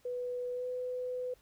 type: tone with pitch glide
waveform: sine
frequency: 493.9 to 501.1 Hz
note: B4 to B4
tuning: 0 to +25 cents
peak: -34 dBFS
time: 0.05-1.34 s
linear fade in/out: 5 ms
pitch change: +25 cents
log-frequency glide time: 0.53-0.66 s
effects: pink hiss -67 dBFS RMS until 1.41 s